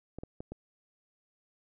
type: clicks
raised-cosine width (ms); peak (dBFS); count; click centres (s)
2; -27; 4; 0.186 / 0.235 / 0.405 / 0.52
effects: none